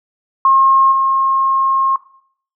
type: tone with level steps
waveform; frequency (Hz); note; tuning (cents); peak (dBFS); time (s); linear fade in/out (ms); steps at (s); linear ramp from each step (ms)
sine; 1074; C6; +45; -7 / -11; 0.45-1.96; 2; 0.91; 20
effects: noise-tail reverb RT60 0.6 s tail -18 dB re dry